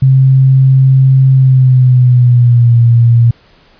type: tone with pitch glide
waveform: sine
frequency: 132.8 to 117.63 Hz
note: C3 to A#2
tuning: +26 to +16 cents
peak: -3 dBFS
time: 0.02-3.31 s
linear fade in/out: 5 ms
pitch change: -210 cents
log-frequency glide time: 1.33-2.78 s
effects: pink hiss -46 dBFS RMS until 3.79 s + resampled to 11025 Hz